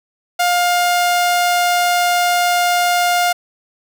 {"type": "tone", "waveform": "sawtooth", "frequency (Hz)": 707, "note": "F5", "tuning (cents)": 21, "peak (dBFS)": -9, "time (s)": [0.39, 3.33], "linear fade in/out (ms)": 10, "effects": []}